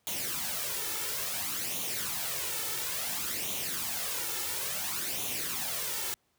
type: noise with flanger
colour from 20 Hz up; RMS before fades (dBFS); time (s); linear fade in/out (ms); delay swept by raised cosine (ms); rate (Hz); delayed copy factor
white; -34; 0.07-6.14; 0; 0.3 to 2.3; 0.58; +0.6
effects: pink hiss -73 dBFS RMS until 6.38 s + high-pass 80 Hz 12 dB/octave